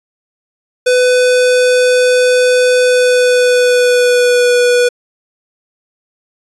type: tone with pitch glide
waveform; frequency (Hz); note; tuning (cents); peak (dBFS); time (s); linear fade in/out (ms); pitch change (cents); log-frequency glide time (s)
square; 500 to 489.4; B4 to B4; +21 to -16; -8; 0.86-4.89; 10; -37; 2.83-4.56
effects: resampled to 24000 Hz